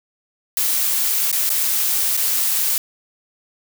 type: noise with dropouts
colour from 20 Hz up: blue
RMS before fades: -19 dBFS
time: 0.57-2.78 s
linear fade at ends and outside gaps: 1 ms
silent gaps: 1.315-1.327 / 1.493-1.501 / 2.168-2.174 s
effects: none